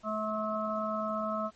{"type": "harmonic tone", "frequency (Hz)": 215.7, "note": "A3", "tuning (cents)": -34, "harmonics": [1, 3, 5, 6], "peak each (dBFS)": [-36, -34, -38, -35], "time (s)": [0.03, 1.51], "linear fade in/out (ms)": 50, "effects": ["pink hiss -63 dBFS RMS until 1.55 s", "MP3 32 kbps"]}